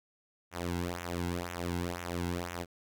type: tone with flanger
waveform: sawtooth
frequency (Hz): 87.31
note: F2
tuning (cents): 0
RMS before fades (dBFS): -36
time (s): 0.51-2.66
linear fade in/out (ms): 50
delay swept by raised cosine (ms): 0.21 to 1.71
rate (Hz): 2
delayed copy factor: -0.8
effects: none